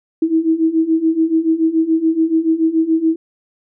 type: beating tone pair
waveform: sine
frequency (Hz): 319 / 326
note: D#4 / E4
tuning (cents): +43 / -19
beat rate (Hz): 7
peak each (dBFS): -17 / -14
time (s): 0.22-3.16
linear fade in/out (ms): 5
effects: none